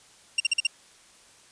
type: tone bursts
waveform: sawtooth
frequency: 2773 Hz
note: F7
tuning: 13 cents flat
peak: -16 dBFS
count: 5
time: 0.38-0.67 s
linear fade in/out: 5 ms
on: 22 ms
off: 45 ms
effects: white hiss -55 dBFS RMS until 1.51 s + resampled to 22050 Hz